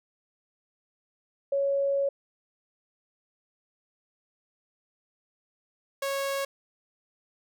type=tone pair in turn; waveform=sine / sawtooth; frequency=556 / 550.9 Hz; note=C#5 / C#5; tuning=+5 / -11 cents; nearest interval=unison; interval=16 cents; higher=first; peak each=-23 / -24 dBFS; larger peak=first; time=1.52-2.09 / 6.02-6.45 s; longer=first; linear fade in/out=5 ms; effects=none